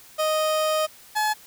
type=tone pair in turn; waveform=30% pulse; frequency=622.3 / 854 Hz; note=D#5 / G#5; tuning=0 / +48 cents; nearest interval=perfect fourth; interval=548 cents; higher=second; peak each=-18 / -18 dBFS; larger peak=neither; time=0.18-0.87 / 1.15-1.34 s; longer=first; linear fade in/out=20 ms; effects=white hiss -49 dBFS RMS until 1.46 s